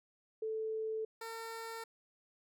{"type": "tone pair in turn", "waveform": ["sine", "15% pulse"], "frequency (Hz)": [439.5, 453.9], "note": ["A4", "A#4"], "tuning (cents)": [-2, -46], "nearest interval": "minor second", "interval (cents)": 56, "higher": "second", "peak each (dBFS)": [-35, -36], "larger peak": "first", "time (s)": [[0.42, 1.05], [1.21, 1.84]], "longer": "neither", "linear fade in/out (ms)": 5, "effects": []}